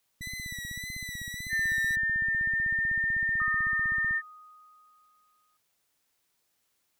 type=click train; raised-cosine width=5 ms; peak=-31 dBFS; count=63; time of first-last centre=0.21-4.109 s; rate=15.9 Hz
type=tone with vibrato; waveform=sawtooth; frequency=1975.5 Hz; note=B6; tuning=in tune; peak=-33 dBFS; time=0.21-1.96 s; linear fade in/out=10 ms; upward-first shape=sine; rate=1.7 Hz; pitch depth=48 cents each way
type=tone with pitch glide; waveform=sine; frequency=1798 to 1810.5 Hz; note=A6 to A6; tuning=+37 to +49 cents; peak=-25 dBFS; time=1.49-4.22 s; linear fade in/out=50 ms; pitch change=+12 cents; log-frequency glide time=1.94-2.89 s
type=tone with exponential decay; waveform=sine; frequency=1244.5 Hz; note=D#6; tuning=in tune; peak=-30 dBFS; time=3.4-5.57 s; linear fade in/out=1 ms; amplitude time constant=470 ms
effects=white hiss -75 dBFS RMS until 6.99 s